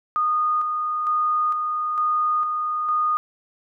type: tone with tremolo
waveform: sine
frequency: 1230 Hz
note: D#6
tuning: 20 cents flat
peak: -18 dBFS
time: 0.16-3.17 s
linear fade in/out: 0 ms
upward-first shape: square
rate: 1.1 Hz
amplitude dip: 35%
effects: none